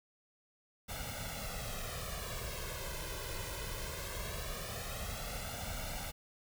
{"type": "noise with flanger", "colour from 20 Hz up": "pink", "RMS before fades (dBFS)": -41, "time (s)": [0.88, 6.12], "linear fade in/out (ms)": 20, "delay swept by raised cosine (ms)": [1.4, 1.99], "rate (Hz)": 0.2, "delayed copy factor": 0.8, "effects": []}